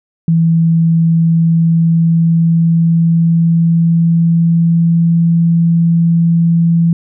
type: tone with pitch glide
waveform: sine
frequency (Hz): 164.81 to 167.69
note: E3 to E3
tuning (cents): 0 to +30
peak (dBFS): -7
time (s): 0.28-6.93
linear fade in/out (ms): 2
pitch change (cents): +30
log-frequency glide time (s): 1.06-5.15
effects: none